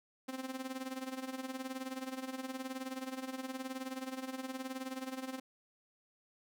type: tone with tremolo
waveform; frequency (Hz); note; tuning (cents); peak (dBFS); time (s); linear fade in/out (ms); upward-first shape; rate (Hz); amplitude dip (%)
sawtooth; 261.6; C4; 0; -33; 0.28-5.4; 10; sine; 19; 75
effects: none